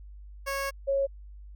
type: tone pair in turn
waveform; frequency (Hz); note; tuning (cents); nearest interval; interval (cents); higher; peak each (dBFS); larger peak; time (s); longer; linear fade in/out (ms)
15% pulse / sine; 550 / 550; C#5 / C#5; -14 / -14; unison; 0; neither; -23; neither; 0.46-0.71 / 0.87-1.07; first; 20
effects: added 50 Hz sine -43 dBFS peak until 1.55 s